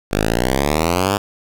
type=exponential sweep; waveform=5% pulse; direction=up; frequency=49 to 103.83 Hz; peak=-4 dBFS; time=0.11-1.18 s; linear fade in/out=10 ms; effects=none